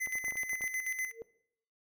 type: tone with tremolo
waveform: square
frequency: 2035 Hz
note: C7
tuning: 49 cents flat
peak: -32 dBFS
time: 0-1.12 s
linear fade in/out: 20 ms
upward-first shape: square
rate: 8.1 Hz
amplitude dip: 60%
type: clicks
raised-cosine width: 1 ms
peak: -35 dBFS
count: 10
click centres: 0.073 / 0.155 / 0.242 / 0.282 / 0.323 / 0.356 / 0.434 / 0.532 / 0.609 / 0.64 s
type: tone with exponential growth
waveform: sine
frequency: 456.6 Hz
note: A#4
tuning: 36 cents flat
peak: -36 dBFS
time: 1.07-1.22 s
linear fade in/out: 0 ms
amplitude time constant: 32 ms
effects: noise-tail reverb RT60 0.7 s tail -20 dB re dry